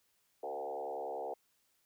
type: tone with frequency modulation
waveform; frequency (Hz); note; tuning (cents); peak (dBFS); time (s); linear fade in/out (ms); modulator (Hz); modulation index
sine; 611; D#5; -32; -37; 0.43-1.34; 5; 70.5; 3
effects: white hiss -75 dBFS RMS until 1.85 s